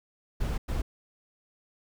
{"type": "noise bursts at uneven times", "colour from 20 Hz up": "brown", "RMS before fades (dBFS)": -29, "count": 2, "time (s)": [[0.4, 0.58], [0.68, 0.82]], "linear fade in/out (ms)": 10, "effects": []}